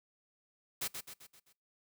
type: noise with echo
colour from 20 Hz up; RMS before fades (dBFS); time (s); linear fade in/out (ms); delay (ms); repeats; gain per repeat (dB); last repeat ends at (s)
white; -36; 0.81-0.88; 10; 130; 5; -6; 1.53
effects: noise-tail reverb RT60 0.3 s tail -24 dB re dry + high-pass 60 Hz 12 dB/octave